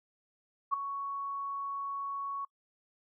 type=tone with ADSR envelope; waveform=sine; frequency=1113 Hz; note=C#6; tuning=7 cents sharp; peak=-23 dBFS; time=0.71-2.45 s; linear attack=27 ms; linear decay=5 ms; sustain=-11 dB; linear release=5 ms; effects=noise-tail reverb RT60 0.1 s tail -26 dB re dry